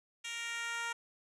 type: tone with high-pass filter sweep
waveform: 10% pulse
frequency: 466.2 Hz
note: A#4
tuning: in tune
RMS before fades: -39 dBFS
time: 0.24-0.93 s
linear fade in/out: 10 ms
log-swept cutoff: 2800 to 1000 Hz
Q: 1.3
effects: resampled to 24000 Hz + 11-bit